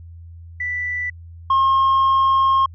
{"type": "tone pair in turn", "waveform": "sine", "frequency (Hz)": [1975.5, 1073.4], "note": ["B6", "C6"], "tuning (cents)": [0, 44], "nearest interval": "major seventh", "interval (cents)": 1056, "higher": "first", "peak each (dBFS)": [-21, -10], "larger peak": "second", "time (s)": [[0.6, 1.1], [1.5, 2.66]], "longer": "second", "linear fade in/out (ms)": 5, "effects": ["tanh soft clip ceiling -12 dBFS", "added 84 Hz sine -36 dBFS peak until 2.74 s"]}